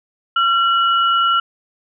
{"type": "tone pair together", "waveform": "sine", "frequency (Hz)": [1365, 2928], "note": ["F6", "F#7"], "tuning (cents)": [-40, -19], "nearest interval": "octave + minor second", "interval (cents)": 1321, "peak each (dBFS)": [-13, -20], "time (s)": [0.36, 1.4], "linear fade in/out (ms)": 5, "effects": []}